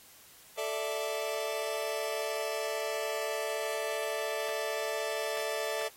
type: chord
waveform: sawtooth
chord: A suspended fourth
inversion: none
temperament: just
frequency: 440 / 586.7 / 660 Hz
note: A4 / D5 / E5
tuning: 0 / -2 / +2 cents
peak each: -32 dBFS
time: 0.57-5.89 s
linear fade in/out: 20 ms
effects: white hiss -56 dBFS RMS until 5.96 s + AAC 48 kbps